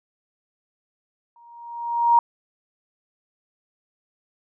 sine tone with exponential growth, 941 Hz, A#5, 16 cents sharp, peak -10 dBFS, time 1.36-2.19 s, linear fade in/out 2 ms, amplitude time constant 180 ms, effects none

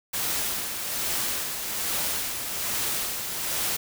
white noise with tremolo, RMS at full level -27 dBFS, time 0.13-3.77 s, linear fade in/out 10 ms, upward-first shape sine, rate 1.2 Hz, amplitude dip 45%, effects none

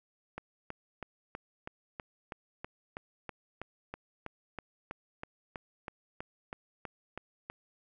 click train, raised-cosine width 0.5 ms, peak -24 dBFS, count 23, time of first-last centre 0.38-7.5 s, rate 3.09 Hz, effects none

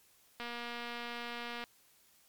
click train, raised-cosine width 0.3 ms, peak -26 dBFS, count 296, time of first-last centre 0.4-1.639 s, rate 238 Hz, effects white hiss -66 dBFS RMS until 2.28 s + MP3 96 kbps

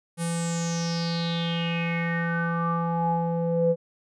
square tone with low-pass filter sweep, 168.4 Hz, E3, 37 cents sharp, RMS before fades -26 dBFS, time 0.17-3.76 s, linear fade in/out 50 ms, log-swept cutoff 10000 to 480 Hz, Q 7.1, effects none

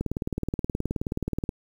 click train, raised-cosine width 3 ms, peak -14 dBFS, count 29, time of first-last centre 0.01-1.491 s, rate 18.9 Hz, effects 8-bit

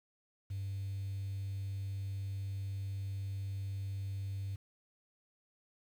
triangle tone, 98 Hz, G2, in tune, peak -33 dBFS, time 0.5-4.56 s, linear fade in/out 10 ms, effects tanh soft clip ceiling -33 dBFS + 10-bit

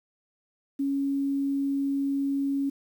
sine tone with quantisation, 277.2 Hz, C#4, in tune, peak -24 dBFS, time 0.79-2.7 s, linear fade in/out 10 ms, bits 9, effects none

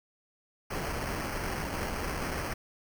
pink noise with sample-and-hold, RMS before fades -34 dBFS, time 0.7-2.54 s, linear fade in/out 10 ms, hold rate 3675 Hz, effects none

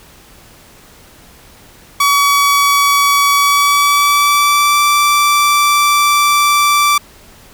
sawtooth tone with pitch glide, 1135 to 1167.6 Hz, C#6 to D6, +41 to -10 cents, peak -5 dBFS, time 2-6.98 s, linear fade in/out 5 ms, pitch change +49 cents, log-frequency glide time 3.34-4.82 s, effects pink hiss -42 dBFS RMS until 7.53 s

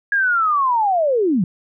sine linear sweep, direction down, 1661.2 to 160 Hz, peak -14 dBFS, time 0.12-1.44 s, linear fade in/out 2 ms, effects none

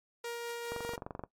sawtooth tone with tremolo, 471.1 Hz, A#4, 18 cents sharp, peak -32 dBFS, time 0.24-0.96 s, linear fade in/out 5 ms, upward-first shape triangle, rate 4.9 Hz, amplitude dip 25%
click train, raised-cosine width 1 ms, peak -25 dBFS, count 13, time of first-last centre 0.72-1.237 s, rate 23.2 Hz
effects noise-tail reverb RT60 0.1 s tail -17 dB re dry + MP3 64 kbps

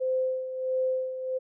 sine tone with tremolo, 517 Hz, C5, 21 cents flat, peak -23 dBFS, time 0-1.39 s, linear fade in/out 20 ms, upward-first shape sine, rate 1.5 Hz, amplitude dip 65%, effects none

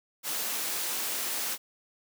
white high-pass noise, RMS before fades -32 dBFS, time 0.23-1.58 s, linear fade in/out 50 ms, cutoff 240 Hz, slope 12 dB/octave, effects none

